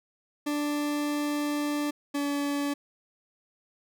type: tone pair in turn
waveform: 40% pulse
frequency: 293.7 / 285.8 Hz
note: D4 / D4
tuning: 0 / -47 cents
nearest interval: unison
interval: 47 cents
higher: first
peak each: -26 / -26 dBFS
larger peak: neither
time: 0.46-1.91 / 2.14-2.74 s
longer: first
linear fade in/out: 10 ms
effects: none